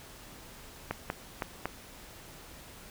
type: clicks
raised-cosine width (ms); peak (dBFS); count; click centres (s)
0.5; -16; 4; 0.91 / 1.101 / 1.422 / 1.656
effects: pink hiss -50 dBFS RMS until 2.9 s